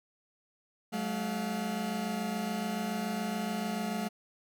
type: tone cluster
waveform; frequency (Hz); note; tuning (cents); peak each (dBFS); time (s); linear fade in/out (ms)
40% pulse; 188.4 / 215.4 / 706; F#3 / A3 / F5; +32 / -37 / +19; -37 / -33 / -38; 0.92-4.09; 20
effects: none